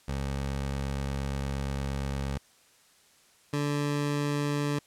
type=tone pair in turn; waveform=20% pulse; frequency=68.6 / 145.36 Hz; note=C#2 / D3; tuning=-17 / -17 cents; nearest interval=octave + minor second; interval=1300 cents; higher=second; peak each=-25 / -22 dBFS; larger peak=second; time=0.08-2.38 / 3.53-4.79 s; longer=first; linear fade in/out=5 ms; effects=white hiss -61 dBFS RMS until 4.86 s + low-pass 10000 Hz 12 dB/octave